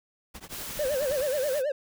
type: noise with tremolo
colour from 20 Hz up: pink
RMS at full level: -40 dBFS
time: 0.34-1.25 s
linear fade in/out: 10 ms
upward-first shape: triangle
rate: 12 Hz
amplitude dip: 100%
type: noise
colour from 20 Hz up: white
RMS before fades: -38 dBFS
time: 0.49-1.63 s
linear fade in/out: 50 ms
type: tone with vibrato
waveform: triangle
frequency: 554.4 Hz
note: C#5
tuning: in tune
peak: -23 dBFS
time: 0.79-1.72 s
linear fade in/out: 5 ms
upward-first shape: sine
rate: 9.3 Hz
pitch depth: 160 cents each way
effects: none